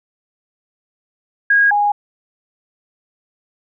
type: tone pair in turn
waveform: sine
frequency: 1638 / 823.5 Hz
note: G#6 / G#5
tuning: -24 / -15 cents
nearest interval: octave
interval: 1191 cents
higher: first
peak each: -9 / -12 dBFS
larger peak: first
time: 1.5-1.71 / 1.71-1.92 s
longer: neither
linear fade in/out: 5 ms
effects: none